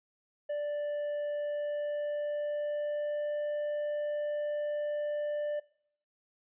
triangle tone with pitch glide, 587.3 to 591.7 Hz, D5 to D5, 0 to +13 cents, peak -29 dBFS, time 0.49-5.6 s, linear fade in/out 10 ms, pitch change +13 cents, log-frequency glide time 1.3-3.35 s, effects noise-tail reverb RT60 0.6 s tail -20 dB re dry + resampled to 8000 Hz

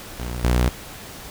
sawtooth tone pair in turn, 60.6 / 61.02 Hz, B1 / B1, -32 / -20 cents, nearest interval unison, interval 12 cents, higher second, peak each -23 / -12 dBFS, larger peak second, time 0.19-0.44 / 0.44-0.69 s, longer neither, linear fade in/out 0 ms, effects pink hiss -38 dBFS RMS until 1.3 s

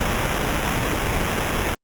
pink noise with sample-and-hold, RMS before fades -22 dBFS, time 0-1.75 s, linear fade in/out 10 ms, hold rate 4410 Hz, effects Opus 48 kbps

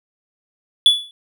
triangle tone with exponential decay, 3431 Hz, A7, 44 cents flat, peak -3 dBFS, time 0.86-1.11 s, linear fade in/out 1 ms, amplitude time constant 54 ms, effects none

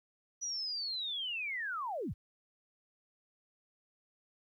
sine linear sweep, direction down, 5920 to 32.87 Hz, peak -35 dBFS, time 0.41-2.14 s, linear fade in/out 20 ms, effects 12-bit

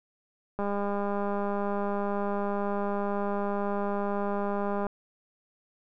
click train, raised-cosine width 1 ms, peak -18 dBFS, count 865, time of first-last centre 0.59-4.867 s, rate 202 Hz, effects none

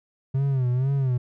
triangle tone with vibrato, 131 Hz, C3, 2 cents sharp, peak -18 dBFS, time 0.34-1.18 s, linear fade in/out 10 ms, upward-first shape sine, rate 2.1 Hz, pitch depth 110 cents each way, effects none

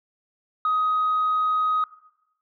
sine tone, 1256 Hz, D#6, 16 cents sharp, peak -18 dBFS, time 0.65-1.84 s, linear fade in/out 2 ms, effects noise-tail reverb RT60 0.9 s tail -19 dB re dry + tanh soft clip ceiling -16 dBFS

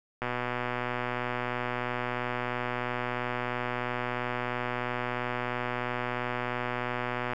click train, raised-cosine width 0.5 ms, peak -16 dBFS, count 876, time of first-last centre 0.22-7.334 s, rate 123 Hz, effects none

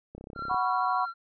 click train, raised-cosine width 2 ms, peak -29 dBFS, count 14, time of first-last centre 0.15-0.544 s, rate 33 Hz
triangle tone with vibrato, 1370 Hz, F6, 34 cents flat, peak -31 dBFS, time 0.35-1.14 s, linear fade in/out 50 ms, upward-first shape sine, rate 13 Hz, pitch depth 22 cents each way
sine chord, F# suspended fourth, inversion none, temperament just, 740 / 986.7 / 1110 Hz, F#5 / B5 / C#6, 0 / -2 / +2 cents, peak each -29 dBFS, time 0.49-1.06 s, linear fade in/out 20 ms
effects resampled to 11025 Hz

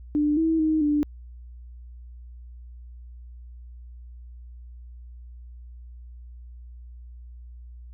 sine tone with pitch steps, 297 / 323.4 / 313.1 / 295.4 Hz, D4 / E4 / D#4 / D4, +20 / -33 / +11 / +10 cents, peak -19 dBFS, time 0.15-1.03 s, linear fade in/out 0 ms, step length 220 ms, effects added 60 Hz sine -40 dBFS peak until 7.93 s

